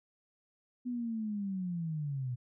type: linear sweep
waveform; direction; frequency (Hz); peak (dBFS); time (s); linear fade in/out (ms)
sine; down; 250 to 120.3; -33; 0.85-2.36; 20
effects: none